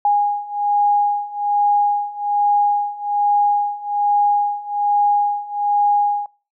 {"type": "beating tone pair", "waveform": "sine", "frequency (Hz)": [821, 822.2], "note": ["G#5", "G#5"], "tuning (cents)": [-20, -18], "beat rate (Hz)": 1.2, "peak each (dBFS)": [-19, -17], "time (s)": [0.05, 6.26], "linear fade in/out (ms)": 2, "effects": ["noise-tail reverb RT60 0.4 s tail -25 dB re dry"]}